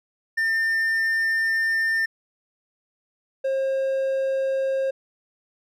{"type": "tone pair in turn", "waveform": "triangle", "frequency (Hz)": [1802, 535.7], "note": ["A6", "C5"], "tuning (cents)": [41, 41], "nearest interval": "octave + major sixth", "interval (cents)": 2100, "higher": "first", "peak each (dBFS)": [-18, -19], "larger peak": "first", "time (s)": [[0.37, 2.06], [3.44, 4.91]], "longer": "first", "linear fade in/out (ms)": 10, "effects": []}